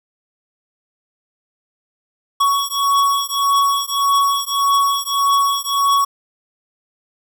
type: beating tone pair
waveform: square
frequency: 1117 / 1118.7 Hz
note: C#6 / C#6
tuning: +13 / +15 cents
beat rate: 1.7 Hz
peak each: -18 dBFS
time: 2.4-6.05 s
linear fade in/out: 10 ms
effects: none